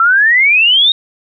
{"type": "exponential sweep", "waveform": "sine", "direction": "up", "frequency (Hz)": [1318.5, 3768], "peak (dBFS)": -6, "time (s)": [0, 0.92], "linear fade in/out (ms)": 2, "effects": []}